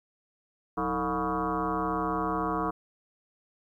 sine tone with frequency modulation, 719 Hz, F#5, 50 cents flat, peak -26 dBFS, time 0.77-2.71 s, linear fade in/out 10 ms, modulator 134 Hz, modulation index 4.1, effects 11-bit

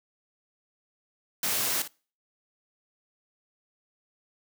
white noise with echo, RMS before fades -28 dBFS, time 1.43-1.82 s, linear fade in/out 2 ms, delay 57 ms, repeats 1, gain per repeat -12 dB, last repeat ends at 1.877 s, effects noise-tail reverb RT60 0.4 s tail -25 dB re dry + high-pass 100 Hz 12 dB/octave

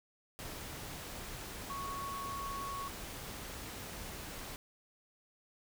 sine tone in noise, 1108.7 Hz, C#6, in tune, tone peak -39 dBFS, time 1.7-2.88 s, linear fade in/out 0 ms, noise pink, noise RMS -45 dBFS, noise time 0.39-4.56 s, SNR +3 dB, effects none

